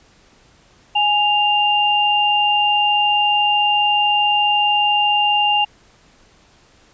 sine tone pair together, 830.6 / 2794 Hz, G#5 / F7, 0 / 0 cents, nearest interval octave + major sixth, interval 2100 cents, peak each -16 dBFS, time 0.95-5.65 s, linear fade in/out 10 ms, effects pink hiss -52 dBFS RMS until 6.93 s + resampled to 16000 Hz

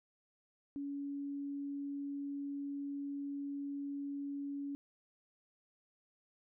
sine tone, 282.1 Hz, C#4, 30 cents sharp, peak -38 dBFS, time 0.76-4.75 s, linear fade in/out 0 ms, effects none

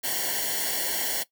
white noise with comb filter, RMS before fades -28 dBFS, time 0.03-1.24 s, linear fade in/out 20 ms, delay 0.8 ms, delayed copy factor -0.95, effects noise-tail reverb RT60 0.1 s tail -18 dB re dry

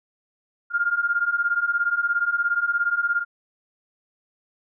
sine beating tone pair, 1396.9 / 1413.9 Hz, F6 / F6, 0 / +21 cents, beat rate 17 Hz, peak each -24 / -22 dBFS, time 0.7-3.25 s, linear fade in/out 50 ms, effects none

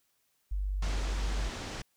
sine tone, 48.79 Hz, G1, 7 cents flat, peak -29 dBFS, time 0.51-1.5 s, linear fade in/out 10 ms
pink low-pass noise, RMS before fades -40 dBFS, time 0.82-1.82 s, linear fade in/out 5 ms, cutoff 7100 Hz, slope 24 dB/octave
effects white hiss -74 dBFS RMS until 1.96 s

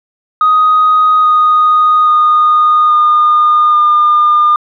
sine tone with pitch steps, 1250 / 1239.2 / 1228.5 / 1217.9 / 1207.4 Hz, D#6 / D#6 / D#6 / D#6 / D6, +8 / -7 / -22 / -37 / +48 cents, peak -4 dBFS, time 0.41-4.56 s, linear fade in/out 2 ms, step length 830 ms, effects tanh soft clip ceiling -2 dBFS

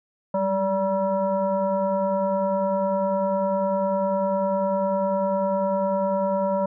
sine tone with frequency modulation, 578 Hz, D5, 28 cents flat, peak -20 dBFS, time 0.34-6.66 s, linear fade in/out 5 ms, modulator 382 Hz, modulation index 0.99, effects none

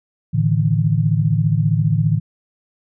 sine chord, A suspended fourth, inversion none, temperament equal with one note detuned, 110 / 146.83 / 161.8 Hz, A2 / D3 / E3, 0 / 0 / -32 cents, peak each -18 dBFS, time 0.33-2.2 s, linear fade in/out 20 ms, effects none

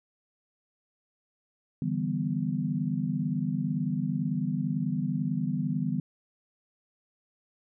sine chord, E minor seventh, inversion third, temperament equal, 146.83 / 164.81 / 196 / 246.9 Hz, D3 / E3 / G3 / B3, 0 / 0 / 0 / 0 cents, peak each -32 dBFS, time 1.82-6 s, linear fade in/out 2 ms, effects none

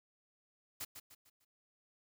white noise with echo, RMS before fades -42 dBFS, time 0.8-0.85 s, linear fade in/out 10 ms, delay 150 ms, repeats 4, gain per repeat -8 dB, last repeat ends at 1.45 s, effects none

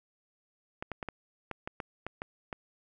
clicks, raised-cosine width 0.5 ms, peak -21 dBFS, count 10, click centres 0.825 / 0.917 / 1.028 / 1.087 / 1.513 / 1.675 / 1.802 / 2.066 / 2.219 / 2.528 s, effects none

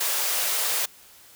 white high-pass noise, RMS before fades -25 dBFS, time 0-0.86 s, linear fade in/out 10 ms, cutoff 440 Hz, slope 24 dB/octave, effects white hiss -51 dBFS RMS until 1.35 s

